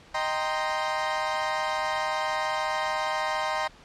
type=chord; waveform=30% pulse; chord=C minor seventh; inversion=first; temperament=equal; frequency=622.3 / 784 / 932.3 / 1046.5 Hz; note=Eb5 / G5 / Bb5 / C6; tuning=0 / 0 / 0 / 0 cents; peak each=-29 dBFS; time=0.14-3.68 s; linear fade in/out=10 ms; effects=pink hiss -52 dBFS RMS until 3.84 s + low-pass 5000 Hz 12 dB/octave